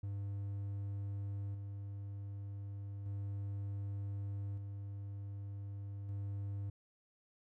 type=tone with tremolo; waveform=triangle; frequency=100 Hz; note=G2; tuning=35 cents sharp; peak=-36 dBFS; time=0.03-6.7 s; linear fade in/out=5 ms; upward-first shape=square; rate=0.33 Hz; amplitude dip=35%; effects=none